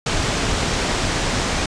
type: low-pass noise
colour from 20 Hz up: pink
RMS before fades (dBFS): -21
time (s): 0.06-1.66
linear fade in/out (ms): 5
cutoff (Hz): 7800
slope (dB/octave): 24
effects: resampled to 22050 Hz